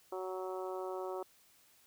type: harmonic tone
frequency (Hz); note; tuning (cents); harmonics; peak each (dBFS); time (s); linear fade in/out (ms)
186.3; F#3; +12; 2 / 3 / 4 / 5 / 6 / 7; -40 / -44 / -46 / -48 / -50 / -51; 0.12-1.23; 5
effects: white hiss -66 dBFS RMS until 1.86 s